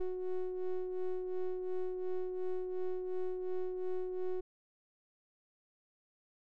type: ring-modulated tone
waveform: triangle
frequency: 184.4 Hz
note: F#3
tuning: 6 cents flat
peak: -28 dBFS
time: 0-4.41 s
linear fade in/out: 10 ms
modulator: 183 Hz
effects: none